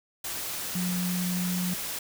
sine tone in noise, 180 Hz, F#3, 47 cents flat, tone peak -27 dBFS, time 0.75-1.74 s, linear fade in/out 5 ms, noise white, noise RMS -34 dBFS, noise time 0.24-1.99 s, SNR +4 dB, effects none

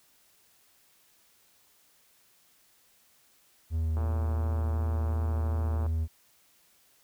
triangle tone with vibrato, 80 Hz, D#2, 49 cents sharp, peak -24 dBFS, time 3.7-6.08 s, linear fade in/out 50 ms, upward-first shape sine, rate 2.8 Hz, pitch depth 17 cents each way
click train, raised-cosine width 1 ms, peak -27 dBFS, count 215, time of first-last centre 3.97-5.864 s, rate 113 Hz
effects white hiss -64 dBFS RMS until 7.03 s

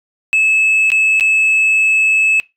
sine tone with dropouts, 2601 Hz, E7, 24 cents flat, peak -7 dBFS, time 0.33-2.4 s, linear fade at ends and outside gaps 0 ms, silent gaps 0.903-0.918 / 1.198-1.208 s, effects noise-tail reverb RT60 0.2 s tail -22 dB re dry + tanh soft clip ceiling -8 dBFS

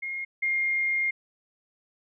sine tone pair in turn, 2141 / 2124 Hz, C7 / C7, +39 / +25 cents, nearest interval unison, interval 14 cents, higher first, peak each -30 / -23 dBFS, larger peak second, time 0.02-0.25 / 0.42-1.11 s, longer second, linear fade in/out 10 ms, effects none

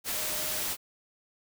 sine tone in noise, 615 Hz, D#5, 20 cents flat, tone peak -43 dBFS, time 0.12-0.63 s, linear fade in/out 50 ms, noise white, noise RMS -32 dBFS, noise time 0.04-0.77 s, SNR -14 dB, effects none

